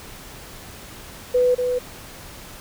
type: tone with echo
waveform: sine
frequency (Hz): 496.8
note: B4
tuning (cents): +10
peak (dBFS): -14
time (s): 1.34-1.55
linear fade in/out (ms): 10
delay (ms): 240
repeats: 1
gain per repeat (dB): -5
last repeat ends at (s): 1.79
effects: pink hiss -40 dBFS RMS until 2.6 s